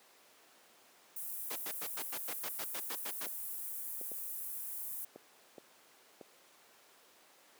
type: high-pass noise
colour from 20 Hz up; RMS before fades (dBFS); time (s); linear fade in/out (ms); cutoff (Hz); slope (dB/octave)
pink; -42; 1.16-5.05; 5; 11000; 24
type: noise bursts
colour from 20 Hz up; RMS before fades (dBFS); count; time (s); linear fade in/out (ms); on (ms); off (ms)
pink; -40; 12; 1.5-3.266; 10; 61; 94
type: clicks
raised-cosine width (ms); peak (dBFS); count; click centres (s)
2; -30; 6; 3.267 / 4.013 / 4.117 / 5.16 / 5.582 / 6.212
effects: pink hiss -62 dBFS RMS until 7.59 s + high-pass 400 Hz 12 dB/octave